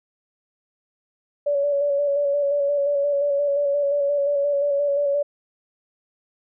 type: tone with vibrato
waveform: sine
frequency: 570 Hz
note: C#5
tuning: 48 cents sharp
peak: -18 dBFS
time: 1.46-5.23 s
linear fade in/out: 10 ms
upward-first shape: square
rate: 5.7 Hz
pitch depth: 25 cents each way
effects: none